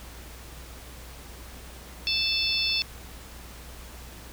harmonic tone, 880 Hz, A5, in tune, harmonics 3 / 4 / 5 / 6, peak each -29 / -29 / -29 / -29 dBFS, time 2.07-2.82 s, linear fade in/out 0 ms, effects added 60 Hz sine -44 dBFS peak until 4.32 s + pink hiss -46 dBFS RMS until 4.32 s

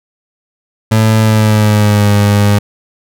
30% pulse tone with pitch glide, 110 to 102.63 Hz, A2 to G#2, 0 to -20 cents, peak -4 dBFS, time 0.91-2.59 s, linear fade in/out 10 ms, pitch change -120 cents, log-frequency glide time 1.21-2.11 s, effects none

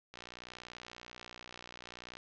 click train, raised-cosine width 0.2 ms, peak -29 dBFS, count 124, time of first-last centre 0.14-2.17 s, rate 60.6 Hz, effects low-pass 5000 Hz 12 dB/octave

